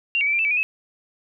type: tone with pitch steps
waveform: sine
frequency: 2766 / 2262 / 2318 / 2378 / 2643 / 2301 / 2454 / 2585 Hz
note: F7 / C#7 / D7 / D7 / E7 / D7 / D#7 / E7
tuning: -17 / +34 / -23 / +21 / +4 / -36 / -25 / -34 cents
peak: -18 dBFS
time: 0.15-0.63 s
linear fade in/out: 0 ms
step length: 60 ms
effects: none